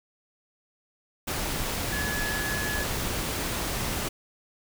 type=tone in noise; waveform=sine; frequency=1700 Hz; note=G#6; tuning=40 cents sharp; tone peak=-31 dBFS; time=1.92-2.84 s; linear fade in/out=10 ms; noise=pink; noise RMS=-30 dBFS; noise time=1.27-4.09 s; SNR=-4 dB; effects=none